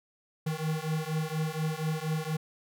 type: beating tone pair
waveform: square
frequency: 155.1 / 159.3 Hz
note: D#3 / D#3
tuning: -5 / +41 cents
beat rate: 4.2 Hz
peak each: -33 / -33 dBFS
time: 0.46-2.37 s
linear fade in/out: 10 ms
effects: none